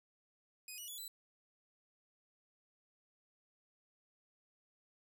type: tone with pitch steps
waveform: 10% pulse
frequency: 2500 / 2922 / 3415 / 3991 Hz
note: D#7 / F#7 / G#7 / B7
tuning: +8 / -22 / +48 / +17 cents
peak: -38 dBFS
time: 0.68-1.08 s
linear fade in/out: 2 ms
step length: 100 ms
effects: none